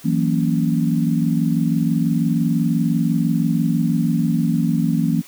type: chord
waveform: sine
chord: F# dominant seventh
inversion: third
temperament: equal with one note detuned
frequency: 164.81 / 185 / 230.8 / 277.2 Hz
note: E3 / F#3 / A#3 / C#4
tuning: 0 / 0 / -17 / 0 cents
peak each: -19 / -24 / -20 / -23 dBFS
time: 0.04-5.22 s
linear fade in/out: 20 ms
effects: white hiss -44 dBFS RMS until 5.27 s